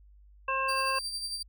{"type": "harmonic tone", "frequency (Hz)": 533, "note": "C5", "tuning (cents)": 32, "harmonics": [1, 2, 3, 5], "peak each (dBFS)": [-36, -29, -36, -33], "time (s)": [0.48, 0.99], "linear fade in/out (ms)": 5}
{"type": "tone with tremolo", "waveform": "35% pulse", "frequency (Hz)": 4695, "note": "D8", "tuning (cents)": -1, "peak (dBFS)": -30, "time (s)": [0.68, 1.43], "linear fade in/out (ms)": 10, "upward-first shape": "sine", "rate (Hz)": 11, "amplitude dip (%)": 50}
{"effects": ["added 50 Hz sine -53 dBFS peak until 1.48 s"]}